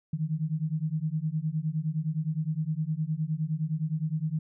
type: beating tone pair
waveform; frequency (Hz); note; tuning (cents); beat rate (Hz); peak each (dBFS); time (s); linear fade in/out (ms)
sine; 151.8 / 161.5; D#3 / E3; -42 / -35; 9.7; -30; 0.13-4.39; 5
effects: none